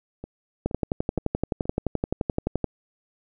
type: two click trains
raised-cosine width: 2 ms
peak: -10 / -22 dBFS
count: 24 / 4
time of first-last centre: 0.66-2.643 / 0.24-1.655 s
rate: 11.6 / 2.12 Hz
effects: none